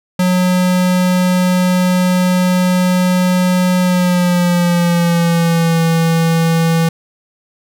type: tone with pitch glide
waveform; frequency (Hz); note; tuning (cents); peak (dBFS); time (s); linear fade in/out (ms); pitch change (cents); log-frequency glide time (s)
square; 181.9 to 164.89; F#3 to E3; -29 to +1; -11; 0.19-6.89; 5; -170; 3.8-5.82
effects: none